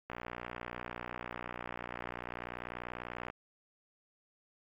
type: click train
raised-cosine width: 0.5 ms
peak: -25 dBFS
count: 194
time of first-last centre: 0.1-3.301 s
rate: 60.3 Hz
effects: AAC 48 kbps